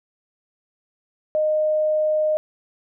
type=tone; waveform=sine; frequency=616 Hz; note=D#5; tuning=17 cents flat; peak=-17 dBFS; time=1.35-2.37 s; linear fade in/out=0 ms; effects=none